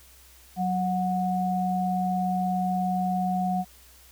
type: tone pair together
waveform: sine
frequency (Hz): 185 / 731.9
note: F#3 / F#5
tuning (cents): 0 / -19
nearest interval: 2 octaves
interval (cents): 2381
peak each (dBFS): -26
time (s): 0.56-3.65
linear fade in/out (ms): 50
effects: added 63 Hz sine -55 dBFS peak until 4.11 s + white hiss -54 dBFS RMS until 4.11 s